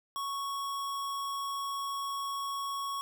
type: tone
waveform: square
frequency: 1108.7 Hz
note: C#6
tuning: in tune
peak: -34 dBFS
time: 0.16-3.01 s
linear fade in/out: 0 ms
effects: none